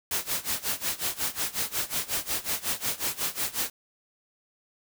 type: noise with tremolo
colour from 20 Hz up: white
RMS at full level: -27 dBFS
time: 0.11-3.7 s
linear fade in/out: 2 ms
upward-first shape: sine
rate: 5.5 Hz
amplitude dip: 90%
effects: none